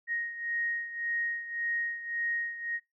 sine beating tone pair, 1871 / 1872.8 Hz, A#6 / A#6, +6 / +8 cents, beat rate 1.8 Hz, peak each -32 / -37 dBFS, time 0.07-2.8 s, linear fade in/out 50 ms, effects noise-tail reverb RT60 0.2 s tail -23 dB re dry

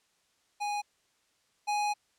square tone pair in turn, 826 / 831.3 Hz, G#5 / G#5, -10 / +1 cents, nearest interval unison, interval 11 cents, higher second, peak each -31 / -28 dBFS, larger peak second, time 0.6-0.82 / 1.67-1.94 s, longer second, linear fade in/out 20 ms, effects white hiss -71 dBFS RMS until 2.18 s + low-pass 8000 Hz 12 dB/octave

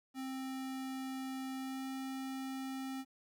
square tone with pitch glide, 263.6 to 265.3 Hz, C4 to C4, +13 to +24 cents, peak -40 dBFS, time 0.14-3.05 s, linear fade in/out 50 ms, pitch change +11 cents, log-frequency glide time 1.57-1.86 s, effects 12-bit

